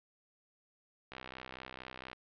click train, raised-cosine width 0.3 ms, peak -28 dBFS, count 66, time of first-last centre 1.12-2.131 s, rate 64.3 Hz, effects low-pass 4000 Hz 12 dB/octave

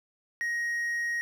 triangle tone, 1881 Hz, A#6, 15 cents sharp, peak -26 dBFS, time 0.41-1.21 s, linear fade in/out 0 ms, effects none

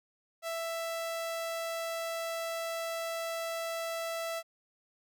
sawtooth tone, 662 Hz, E5, 7 cents sharp, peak -30 dBFS, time 0.42-4.43 s, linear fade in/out 50 ms, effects none

